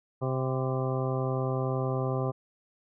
harmonic tone with a mistuned harmonic, 130.81 Hz, C3, in tune, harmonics 1 / 2 / 3 / 4 / 5 / 6 / 8 / 9, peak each -29 / -37 / -34 / -35 / -38 / -40 / -41 / -41 dBFS, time 0.21-2.32 s, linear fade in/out 20 ms, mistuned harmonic 8, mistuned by -29 cents, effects none

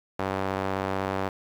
sawtooth tone with band-pass filter, 96.1 Hz, G2, 34 cents flat, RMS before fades -29 dBFS, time 0.19-1.29 s, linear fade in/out 5 ms, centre 830 Hz, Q 0.83, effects 8-bit

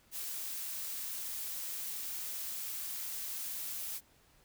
blue noise, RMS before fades -40 dBFS, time 0.11-4.01 s, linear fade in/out 50 ms, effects pink hiss -66 dBFS RMS until 4.44 s

